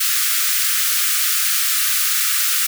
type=high-pass noise; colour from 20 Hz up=white; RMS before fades=-18 dBFS; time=0-2.67 s; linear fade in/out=10 ms; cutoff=1200 Hz; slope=96 dB/octave; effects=none